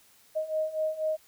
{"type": "beating tone pair", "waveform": "sine", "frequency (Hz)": [623, 627.1], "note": ["D#5", "D#5"], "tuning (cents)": [2, 13], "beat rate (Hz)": 4.1, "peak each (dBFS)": [-32, -29], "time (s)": [0.35, 1.17], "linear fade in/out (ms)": 20, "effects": ["white hiss -60 dBFS RMS until 1.27 s"]}